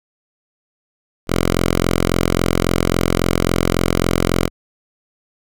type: tone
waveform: 5% pulse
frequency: 43.65 Hz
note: F1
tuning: in tune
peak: -3 dBFS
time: 1.27-4.5 s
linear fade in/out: 50 ms
effects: none

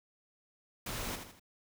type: noise with echo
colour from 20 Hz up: pink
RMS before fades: -39 dBFS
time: 0.86-1.16 s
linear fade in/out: 5 ms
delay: 79 ms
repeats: 3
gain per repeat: -7 dB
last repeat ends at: 1.397 s
effects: none

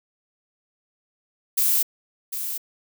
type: noise with echo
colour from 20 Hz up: violet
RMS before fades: -20 dBFS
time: 1.57-1.83 s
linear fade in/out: 10 ms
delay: 750 ms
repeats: 1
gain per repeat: -9 dB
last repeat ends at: 2.58 s
effects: none

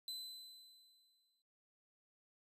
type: tone with exponential decay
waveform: 40% pulse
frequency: 4030 Hz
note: B7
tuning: 34 cents sharp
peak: -40 dBFS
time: 0.08-1.42 s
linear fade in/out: 1 ms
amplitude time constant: 290 ms
effects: noise-tail reverb RT60 0.2 s tail -17 dB re dry + resampled to 32000 Hz

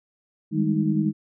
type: tone cluster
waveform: sine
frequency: 156 / 199.4 / 209.8 / 313.5 Hz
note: D#3 / G3 / G#3 / D#4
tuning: +5 / +30 / +18 / +13 cents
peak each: -25 dBFS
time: 0.51-1.13 s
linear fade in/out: 50 ms
effects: none

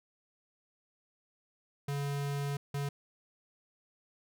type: tone bursts at uneven times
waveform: square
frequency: 141.8 Hz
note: C#3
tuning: 40 cents sharp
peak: -33 dBFS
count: 2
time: 1.88-2.57 / 2.74-2.89 s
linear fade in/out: 5 ms
effects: none

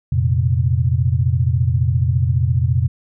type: chord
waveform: sine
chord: F suspended fourth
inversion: none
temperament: equal with one note detuned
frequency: 87.31 / 116.14 / 130.81 Hz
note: F2 / Bb2 / C3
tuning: 0 / -6 / 0 cents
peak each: -18 dBFS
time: 0.12-2.88 s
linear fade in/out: 5 ms
effects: none

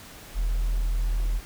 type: tone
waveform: sine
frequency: 41.26 Hz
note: E1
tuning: 2 cents sharp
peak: -20 dBFS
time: 0.34-1.41 s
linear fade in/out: 50 ms
effects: tanh soft clip ceiling -20 dBFS + pink hiss -45 dBFS RMS until 1.45 s

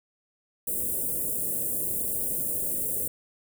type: band-stop noise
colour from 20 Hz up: white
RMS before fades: -29 dBFS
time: 0.67-3.08 s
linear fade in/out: 5 ms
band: 600 to 8400 Hz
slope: 48 dB/octave
effects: none

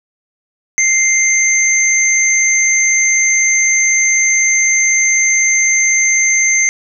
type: tone pair together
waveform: sine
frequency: 2093 / 6272 Hz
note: C7 / G8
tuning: 0 / 0 cents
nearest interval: octave + perfect fifth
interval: 1900 cents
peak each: -12 dBFS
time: 0.78-6.69 s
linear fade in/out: 0 ms
effects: none

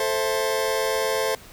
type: chord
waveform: sawtooth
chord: A minor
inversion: none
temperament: just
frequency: 440 / 528 / 660 Hz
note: A4 / C5 / E5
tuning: 0 / +16 / +2 cents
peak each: -21 / -21 / -25 dBFS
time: 0-1.35 s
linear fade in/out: 2 ms
effects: pink hiss -46 dBFS RMS until 1.52 s

